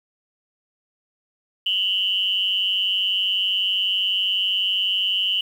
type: tone with amplitude modulation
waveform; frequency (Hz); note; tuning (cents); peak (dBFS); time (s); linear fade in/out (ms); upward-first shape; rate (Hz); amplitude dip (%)
sine; 2960; F#7; 0; -15; 1.66-5.41; 5; sine; 192; 85
effects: 8-bit